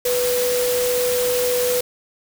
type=tone in noise; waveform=sine; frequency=493.9 Hz; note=B4; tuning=in tune; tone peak=-18 dBFS; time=0.05-1.81 s; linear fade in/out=5 ms; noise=white; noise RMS=-25 dBFS; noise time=0.05-1.81 s; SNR=+4 dB; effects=none